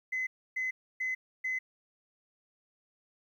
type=tone bursts; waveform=sine; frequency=2035 Hz; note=C7; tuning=49 cents flat; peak=-29 dBFS; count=4; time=0.12-1.59 s; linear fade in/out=10 ms; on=150 ms; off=290 ms; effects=tanh soft clip ceiling -26 dBFS + 11-bit